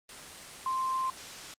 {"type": "tone in noise", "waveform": "sine", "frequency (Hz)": 1046.5, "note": "C6", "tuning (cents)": 0, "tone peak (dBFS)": -28, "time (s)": [0.66, 1.1], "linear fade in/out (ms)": 2, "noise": "white", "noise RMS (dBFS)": -43, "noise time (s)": [0.09, 1.54], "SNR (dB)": 12, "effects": ["low-pass 8000 Hz 12 dB/octave", "Opus 32 kbps"]}